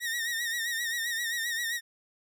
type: tone with vibrato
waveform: sawtooth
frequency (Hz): 1864.7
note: A#6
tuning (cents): 0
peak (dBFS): -26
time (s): 0-1.81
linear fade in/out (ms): 50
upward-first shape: sine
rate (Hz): 7.6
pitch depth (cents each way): 66
effects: none